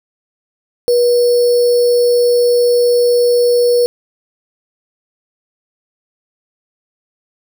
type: tone with sample-and-hold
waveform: sine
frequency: 484.2 Hz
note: B4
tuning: 34 cents flat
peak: -8 dBFS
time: 0.88-3.86 s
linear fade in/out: 0 ms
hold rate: 4900 Hz
effects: none